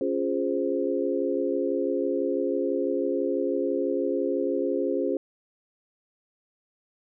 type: chord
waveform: sine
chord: Db major seventh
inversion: none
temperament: equal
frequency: 277.2 / 349.2 / 415.3 / 523.3 Hz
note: Db4 / F4 / Ab4 / C5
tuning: 0 / 0 / 0 / 0 cents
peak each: -29 dBFS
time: 0.01-5.17 s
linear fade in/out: 2 ms
effects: none